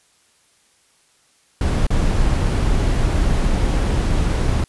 brown noise with dropouts, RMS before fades -17 dBFS, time 1.61-4.64 s, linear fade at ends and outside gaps 2 ms, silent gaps 1.868-1.904 s, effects white hiss -58 dBFS RMS until 4.68 s + resampled to 24000 Hz

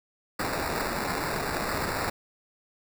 violet noise with sample-and-hold, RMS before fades -30 dBFS, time 0.39-2.1 s, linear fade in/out 5 ms, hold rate 3150 Hz, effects none

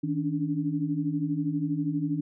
sine tone cluster, 157.8 / 282.3 / 294.7 Hz, D#3 / C#4 / D4, +25 / +32 / +6 cents, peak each -30 dBFS, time 0.03-2.21 s, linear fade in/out 10 ms, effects none

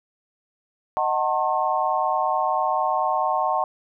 sine chord, D# diminished seventh, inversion none, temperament just, 622.3 / 746.7 / 896 / 1075.3 Hz, D#5 / F#5 / A5 / C6, 0 / +16 / +31 / +47 cents, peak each -27 / -24 / -25 / -25 dBFS, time 0.97-3.64 s, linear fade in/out 0 ms, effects none

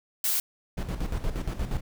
blue noise, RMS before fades -26 dBFS, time 0.24-0.4 s, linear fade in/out 2 ms
brown noise with tremolo, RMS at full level -28 dBFS, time 0.77-1.81 s, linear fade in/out 10 ms, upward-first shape square, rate 8.5 Hz, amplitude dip 60%
effects none

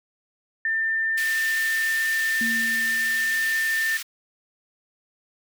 sine tone, 1793 Hz, A6, 32 cents sharp, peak -21 dBFS, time 0.65-3.97 s, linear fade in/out 2 ms
pink high-pass noise, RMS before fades -33 dBFS, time 1.17-4.03 s, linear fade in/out 10 ms, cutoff 1700 Hz, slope 24 dB/octave
sine tone with exponential decay, 230.4 Hz, A#3, 20 cents flat, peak -26 dBFS, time 2.41-3.75 s, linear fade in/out 2 ms, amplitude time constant 290 ms
effects none

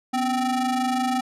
square ring-modulated tone, 261.9 Hz, C4, 2 cents sharp, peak -19 dBFS, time 0.13-1.21 s, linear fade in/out 10 ms, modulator 511 Hz, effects low-pass 11000 Hz 12 dB/octave

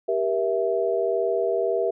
sine chord, E diminished, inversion first, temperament equal with one note detuned, 392 / 473.8 / 659.3 Hz, G4 / Bb4 / E5, 0 / +28 / 0 cents, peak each -25 dBFS, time 0.08-1.91 s, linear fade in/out 10 ms, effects none

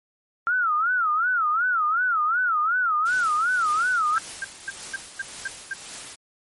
sine tone with vibrato, 1351 Hz, E6, 42 cents sharp, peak -19 dBFS, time 0.47-4.18 s, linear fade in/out 0 ms, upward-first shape sine, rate 2.7 Hz, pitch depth 190 cents each way
white noise with tremolo, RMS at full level -36 dBFS, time 3.05-6.16 s, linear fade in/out 20 ms, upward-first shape triangle, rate 1.8 Hz, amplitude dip 55%
sine tone bursts, 1586 Hz, G6, 20 cents sharp, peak -25 dBFS, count 7, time 4.16-5.736 s, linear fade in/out 5 ms, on 28 ms, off 230 ms
effects MP3 48 kbps

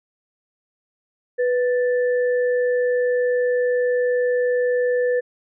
sine tone pair together, 493.9 / 1758.7 Hz, B4 / A6, 0 / -1 cents, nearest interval octave + minor seventh, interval 2199 cents, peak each -17 / -29 dBFS, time 1.38-5.21 s, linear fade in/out 20 ms, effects none

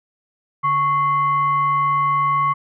sine tone with frequency modulation, 1106 Hz, C#6, 4 cents flat, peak -15 dBFS, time 0.63-2.54 s, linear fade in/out 20 ms, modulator 962 Hz, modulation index 0.41, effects none

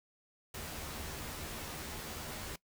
pink noise with comb filter, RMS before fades -43 dBFS, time 0.54-2.56 s, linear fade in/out 5 ms, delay 13 ms, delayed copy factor +0.55, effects noise-tail reverb RT60 0.1 s tail -20 dB re dry

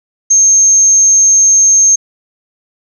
sine tone, 6400 Hz, G8, 35 cents sharp, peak -4 dBFS, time 0.3-1.96 s, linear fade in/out 10 ms, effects none

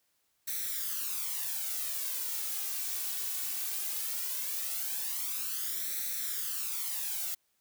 blue noise with flanger, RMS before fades -35 dBFS, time 0.47-7.35 s, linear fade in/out 10 ms, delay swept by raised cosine 0.5 to 2.7 ms, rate 0.18 Hz, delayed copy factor +0.7, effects white hiss -75 dBFS RMS until 7.6 s

